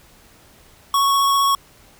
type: tone with vibrato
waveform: square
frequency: 1108.7 Hz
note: C#6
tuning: in tune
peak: -15 dBFS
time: 0.94-1.55 s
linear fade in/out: 2 ms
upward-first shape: sine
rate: 15 Hz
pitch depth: 12 cents each way
effects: pink hiss -50 dBFS RMS until 1.99 s